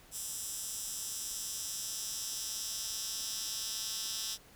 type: tone with high-pass filter sweep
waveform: 10% pulse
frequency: 220.8 Hz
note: A3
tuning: 6 cents sharp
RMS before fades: -39 dBFS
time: 0.11-4.38 s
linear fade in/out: 50 ms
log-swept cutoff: 7600 to 4700 Hz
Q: 1.8
effects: pink hiss -59 dBFS RMS until 4.55 s